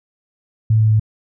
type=tone with pitch steps; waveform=sine; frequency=110 / 109.18 / 108.36 Hz; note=A2 / A2 / A2; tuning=0 / -13 / -26 cents; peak=-10 dBFS; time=0.7-0.997 s; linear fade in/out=5 ms; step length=99 ms; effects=none